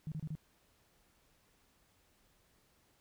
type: tone bursts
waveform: sine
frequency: 155.56 Hz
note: D#3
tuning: in tune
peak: -37 dBFS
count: 4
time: 0.07-0.352 s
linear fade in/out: 0 ms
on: 48 ms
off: 30 ms
effects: pink hiss -71 dBFS RMS until 3 s

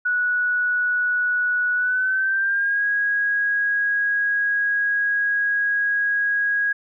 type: tone with pitch glide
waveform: sine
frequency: 1470 to 1650 Hz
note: F#6 to G#6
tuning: -12 to -12 cents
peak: -18 dBFS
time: 0.05-6.73 s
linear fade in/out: 10 ms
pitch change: +200 cents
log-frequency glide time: 1.75-2.84 s
effects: none

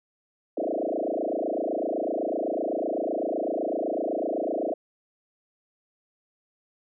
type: tone with frequency modulation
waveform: sine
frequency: 481.3 Hz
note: B4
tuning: 45 cents flat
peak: -25 dBFS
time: 0.57-4.74 s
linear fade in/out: 5 ms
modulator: 27.9 Hz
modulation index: 7.3
effects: none

